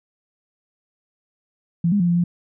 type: tone with pitch steps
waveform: sine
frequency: 169.8 / 204.1 / 174.7 / 172.6 / 174 Hz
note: F3 / G#3 / F3 / F3 / F3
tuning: -48 / -30 / +1 / -20 / -6 cents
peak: -15 dBFS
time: 1.84-2.24 s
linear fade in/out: 5 ms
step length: 80 ms
effects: none